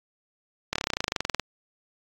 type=slowing click train; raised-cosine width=0.2 ms; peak=-8 dBFS; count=19; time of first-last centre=0.73-1.397 s; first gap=26 ms; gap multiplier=1.04; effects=AAC 64 kbps